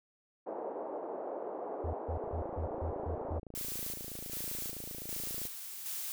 pink band-pass noise, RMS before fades -40 dBFS, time 0.46-3.39 s, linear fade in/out 10 ms, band 370 to 790 Hz, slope 24 dB/octave
triangle tone bursts, 81.6 Hz, E2, 17 cents flat, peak -32 dBFS, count 7, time 1.84-3.398 s, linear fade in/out 5 ms, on 94 ms, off 150 ms
click train, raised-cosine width 2 ms, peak -33 dBFS, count 90, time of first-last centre 2.24-5.453 s, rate 27.7 Hz
blue noise with tremolo, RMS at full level -39 dBFS, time 3.55-6.12 s, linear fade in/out 0 ms, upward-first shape square, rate 1.3 Hz, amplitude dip 45%
effects none

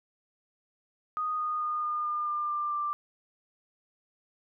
sine tone with pitch steps, 1240 / 1231.4 / 1222.9 / 1214.5 / 1206.1 / 1197.8 / 1189.5 / 1181.3 Hz, D#6 / D#6 / D#6 / D#6 / D6 / D6 / D6 / D6, -6 / -18 / -30 / -42 / +46 / +34 / +22 / +10 cents, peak -28 dBFS, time 1.17-2.93 s, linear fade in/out 0 ms, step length 220 ms, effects none

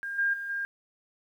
sine tone with level steps, 1608 Hz, G6, 44 cents sharp, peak -32 / -23 / -33 / -29 dBFS, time 0.03-0.65 s, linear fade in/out 0 ms, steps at 0.18 / 0.33 / 0.49 s, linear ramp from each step 10 ms, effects 10-bit

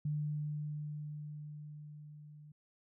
sine tone with level ramp, 149.5 Hz, D3, 31 cents sharp, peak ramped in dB -32 to -52 dBFS, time 0.05-2.52 s, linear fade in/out 5 ms, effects none

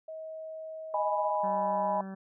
sine tone, 636 Hz, D#5, 38 cents sharp, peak -38 dBFS, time 0.08-1.32 s, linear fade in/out 5 ms
sine chord, G# minor, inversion second, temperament equal with one note detuned, 620.5 / 830.6 / 987.8 Hz, D#5 / G#5 / B5, -5 / 0 / 0 cents, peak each -31 dBFS, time 0.94-2.01 s, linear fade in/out 2 ms
harmonic tone, 192.4 Hz, G3, 32 cents flat, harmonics 1 / 2 / 3 / 4 / 5 / 6 / 7 / 8 / 9, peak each -38 / -50 / -50 / -51 / -57 / -57 / -58 / -57 / -58 dBFS, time 1.43-2.15 s, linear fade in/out 10 ms
effects none

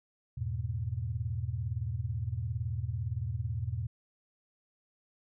sine chord, E major, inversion none, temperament equal with one note detuned, 82.41 / 103.83 / 121.63 Hz, E2 / G#2 / B2, 0 / 0 / -26 cents, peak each -37 / -36 / -35 dBFS, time 0.37-3.87 s, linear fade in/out 10 ms, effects none

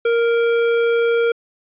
triangle tone with hard clipping, 466.2 Hz, A#4, in tune, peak -16 dBFS, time 0.05-1.32 s, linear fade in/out 5 ms, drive 17 dB, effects resampled to 8000 Hz

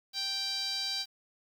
sawtooth tone with band-pass filter, 784 Hz, G5, in tune, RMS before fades -34 dBFS, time 0.13-1.06 s, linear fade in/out 50 ms, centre 4400 Hz, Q 8.1, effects 9-bit

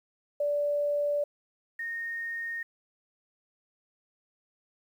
sine tone pair in turn, 582 / 1847.7 Hz, D5 / A#6, -16 / -16 cents, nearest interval octave + minor sixth, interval 2000 cents, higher second, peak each -25 / -32 dBFS, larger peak first, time 0.4-1.24 / 1.79-2.63 s, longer neither, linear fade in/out 5 ms, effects 10-bit

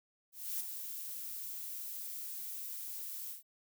violet noise with ADSR envelope, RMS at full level -36 dBFS, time 0.32-3.43 s, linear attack 280 ms, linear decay 11 ms, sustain -7 dB, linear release 130 ms, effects none

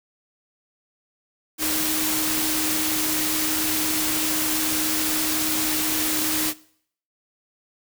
sine tone in noise, 311.1 Hz, D#4, in tune, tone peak -29 dBFS, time 1.58-6.54 s, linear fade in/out 50 ms, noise white, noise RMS -24 dBFS, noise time 1.58-6.54 s, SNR -8 dB, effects noise-tail reverb RT60 0.6 s tail -20 dB re dry

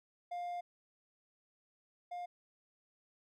triangle tone pair in turn, 704 / 707.4 Hz, F5 / F5, +14 / +22 cents, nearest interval unison, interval 8 cents, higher second, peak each -36 / -38 dBFS, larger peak first, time 0.31-0.61 / 2.11-2.26 s, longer first, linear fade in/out 10 ms, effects none

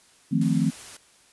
sine chord, F dominant seventh, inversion third, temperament equal, 155.56 / 174.61 / 220 / 261.6 Hz, Eb3 / F3 / A3 / C4, 0 / 0 / 0 / 0 cents, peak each -25 dBFS, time 0.31-0.71 s, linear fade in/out 20 ms
white noise, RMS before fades -42 dBFS, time 0.41-0.97 s, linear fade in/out 5 ms
effects white hiss -57 dBFS RMS until 1.32 s + resampled to 24000 Hz

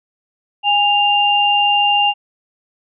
sine tone pair together, 819.2 / 2794 Hz, G#5 / F7, -24 / 0 cents, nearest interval octave + major sixth, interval 2124 cents, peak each -14 dBFS, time 0.63-2.14 s, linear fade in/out 50 ms, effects none

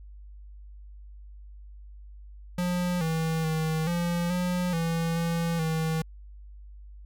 square tone with pitch steps, 178.1 / 161.4 / 158.7 / 172.7 / 179.2 / 165.7 / 167.7 / 160.2 Hz, F3 / E3 / D#3 / F3 / F3 / E3 / E3 / E3, +34 / -36 / +35 / -19 / +45 / +9 / +30 / -49 cents, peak -26 dBFS, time 2.58-6.02 s, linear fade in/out 5 ms, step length 430 ms, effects added 50 Hz sine -43 dBFS peak until 7.05 s

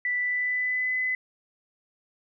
sine tone with pitch glide, 1975.5 to 2016 Hz, B6 to B6, 0 to +35 cents, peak -24 dBFS, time 0.05-1.15 s, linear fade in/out 2 ms, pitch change +35 cents, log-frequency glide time 0.17-0.97 s, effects none

